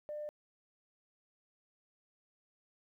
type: tone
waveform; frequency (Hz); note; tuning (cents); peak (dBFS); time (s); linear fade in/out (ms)
sine; 598; D5; +31; -38; 0.09-0.29; 0
effects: tanh soft clip ceiling -34 dBFS + 13-bit